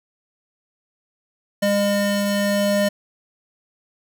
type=tone pair together; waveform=square; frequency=202.6 / 607 Hz; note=G#3 / D#5; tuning=-43 / -43 cents; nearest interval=octave + perfect fifth; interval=1900 cents; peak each=-21 dBFS; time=1.62-2.89 s; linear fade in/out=10 ms; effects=none